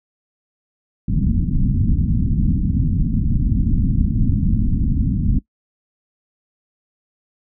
pink low-pass noise, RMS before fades -17 dBFS, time 1.08-5.39 s, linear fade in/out 5 ms, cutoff 260 Hz, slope 48 dB/octave, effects noise-tail reverb RT60 0.1 s tail -20 dB re dry

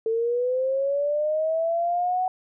sine linear sweep, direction up, 443.7 to 747 Hz, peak -21 dBFS, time 0.06-2.28 s, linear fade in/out 2 ms, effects none

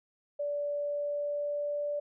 sine tone with pitch glide, 580 to 584 Hz, D5 to D5, -22 to -10 cents, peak -30 dBFS, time 0.39-2 s, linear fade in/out 10 ms, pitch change +12 cents, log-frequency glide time 0.73-1.84 s, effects none

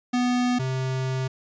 square tone pair in turn, 246.9 / 130.79 Hz, B3 / C3, 0 / 0 cents, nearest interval major seventh, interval 1100 cents, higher first, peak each -21 / -25 dBFS, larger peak first, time 0.13-0.59 / 0.59-1.28 s, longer second, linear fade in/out 10 ms, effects resampled to 16000 Hz

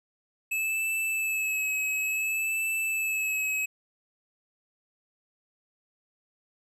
square tone with vibrato, 2600 Hz, E7, 24 cents flat, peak -27 dBFS, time 0.51-3.66 s, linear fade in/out 10 ms, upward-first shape sine, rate 0.57 Hz, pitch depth 29 cents each way, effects none

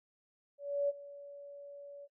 sine tone with ADSR envelope, 569 Hz, C#5, 45 cents sharp, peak -27 dBFS, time 0.58-2.08 s, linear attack 310 ms, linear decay 28 ms, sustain -19 dB, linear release 41 ms, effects noise-tail reverb RT60 0.1 s tail -18 dB re dry

